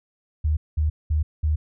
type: tone bursts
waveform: sine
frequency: 76.6 Hz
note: D#2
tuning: 27 cents flat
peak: -18 dBFS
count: 4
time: 0.44-1.56 s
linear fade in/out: 10 ms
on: 130 ms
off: 200 ms
effects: none